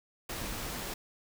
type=noise; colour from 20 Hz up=pink; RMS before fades=-38 dBFS; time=0.29-0.94 s; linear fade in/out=5 ms; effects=none